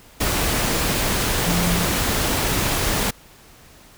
sine tone in noise, 173.8 Hz, F3, 8 cents flat, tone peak -21 dBFS, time 1.46-1.86 s, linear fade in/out 10 ms, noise pink, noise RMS -21 dBFS, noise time 0.2-3.11 s, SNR -3 dB, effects pink hiss -48 dBFS RMS until 3.97 s

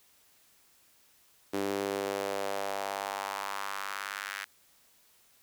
sawtooth tone with high-pass filter sweep, 99.1 Hz, G2, 19 cents sharp, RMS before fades -35 dBFS, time 1.53-4.45 s, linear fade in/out 10 ms, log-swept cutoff 330 to 1700 Hz, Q 2.3, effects white hiss -64 dBFS RMS until 5.42 s

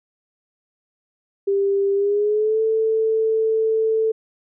sine tone with pitch glide, 396.4 to 442.4 Hz, G4 to A4, +19 to +9 cents, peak -16 dBFS, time 1.47-4.12 s, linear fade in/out 10 ms, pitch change +190 cents, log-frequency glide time 1.94-2.61 s, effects none

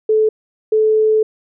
sine tone pair in turn, 434.3 / 434.3 Hz, A4 / A4, -23 / -23 cents, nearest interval unison, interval 0 cents, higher neither, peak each -10 dBFS, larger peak neither, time 0.09-0.29 / 0.72-1.23 s, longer second, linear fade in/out 5 ms, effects none

